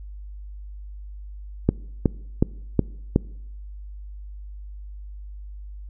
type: click train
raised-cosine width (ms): 3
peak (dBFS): -3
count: 5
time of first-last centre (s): 1.69-3.161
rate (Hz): 2.72
effects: noise-tail reverb RT60 0.8 s tail -23 dB re dry + added 50 Hz sine -35 dBFS peak until 5.89 s